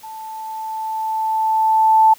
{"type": "tone with level ramp", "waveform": "sine", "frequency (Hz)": 880, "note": "A5", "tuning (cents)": 0, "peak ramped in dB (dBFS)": [-31, -7], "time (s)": [0.03, 2.14], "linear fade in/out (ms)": 10, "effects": ["white hiss -46 dBFS RMS until 2.18 s"]}